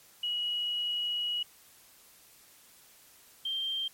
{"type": "tone pair in turn", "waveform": "sine", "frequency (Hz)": [2911, 3163], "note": ["F#7", "G7"], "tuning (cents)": [-29, 15], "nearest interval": "minor second", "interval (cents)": 144, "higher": "second", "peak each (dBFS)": [-29, -30], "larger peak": "first", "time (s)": [[0.23, 1.43], [3.45, 3.88]], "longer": "first", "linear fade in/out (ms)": 5, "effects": ["white hiss -58 dBFS RMS until 3.93 s", "MP3 64 kbps"]}